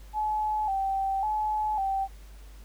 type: tone with vibrato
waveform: sine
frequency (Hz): 815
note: G#5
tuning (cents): -33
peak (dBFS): -25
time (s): 0.13-2.08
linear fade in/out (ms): 50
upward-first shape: square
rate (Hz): 0.91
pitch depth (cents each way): 83
effects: added 50 Hz sine -44 dBFS peak until 2.64 s + pink hiss -57 dBFS RMS until 2.64 s